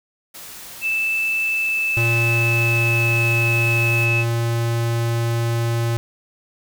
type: noise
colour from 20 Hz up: white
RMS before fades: -37 dBFS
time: 0.34-4.06 s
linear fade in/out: 10 ms
type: tone with pitch glide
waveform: sine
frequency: 2637 to 2595 Hz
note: E7 to E7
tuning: 0 to -28 cents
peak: -18 dBFS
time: 0.81-4.25 s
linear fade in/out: 50 ms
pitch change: -28 cents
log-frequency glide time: 1.44-3.34 s
type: tone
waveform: square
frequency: 116.5 Hz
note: A#2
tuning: 1 cent flat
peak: -19 dBFS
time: 1.97-5.97 s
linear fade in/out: 0 ms
effects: none